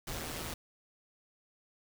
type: noise with amplitude modulation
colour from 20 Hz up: pink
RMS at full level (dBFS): -37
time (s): 0.07-0.54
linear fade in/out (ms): 5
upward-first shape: sine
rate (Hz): 159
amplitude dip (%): 60
effects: none